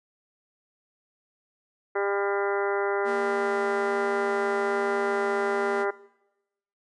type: harmonic tone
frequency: 200 Hz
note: G3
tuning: 35 cents sharp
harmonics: 2 / 3 / 4 / 5 / 6 / 7 / 8 / 9 / 10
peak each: -26 / -33 / -33 / -37 / -38 / -34 / -41 / -41 / -38 dBFS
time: 1.95-5.91 s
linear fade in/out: 10 ms
type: tone with vibrato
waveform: sawtooth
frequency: 230.2 Hz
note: A#3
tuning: 22 cents flat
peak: -31 dBFS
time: 3.04-5.86 s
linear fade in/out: 50 ms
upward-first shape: square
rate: 1.2 Hz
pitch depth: 16 cents each way
effects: noise-tail reverb RT60 0.9 s tail -20 dB re dry + resampled to 22050 Hz